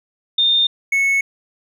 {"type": "tone pair in turn", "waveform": ["sine", "triangle"], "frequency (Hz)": [3632, 2202], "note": ["A#7", "C#7"], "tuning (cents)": [-46, -12], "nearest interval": "major sixth", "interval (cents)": 866, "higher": "first", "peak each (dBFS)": -12, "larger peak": "neither", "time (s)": [[0.38, 0.67], [0.92, 1.21]], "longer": "neither", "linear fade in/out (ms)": 5, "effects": []}